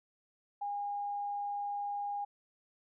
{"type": "tone", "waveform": "sine", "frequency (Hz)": 814, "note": "G#5", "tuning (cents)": -35, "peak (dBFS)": -34, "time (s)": [0.61, 2.25], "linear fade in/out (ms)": 10, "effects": []}